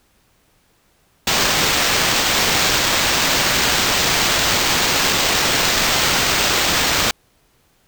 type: noise with sample-and-hold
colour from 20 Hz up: white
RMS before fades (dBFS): -17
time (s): 1.27-7.11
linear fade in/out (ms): 2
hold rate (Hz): 11025
effects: pink hiss -59 dBFS RMS until 7.87 s